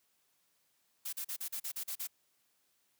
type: noise bursts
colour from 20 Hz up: blue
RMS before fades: -39 dBFS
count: 9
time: 1.05-2.073 s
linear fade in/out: 10 ms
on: 79 ms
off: 39 ms
effects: white hiss -75 dBFS RMS until 2.99 s + high-pass 80 Hz 12 dB/octave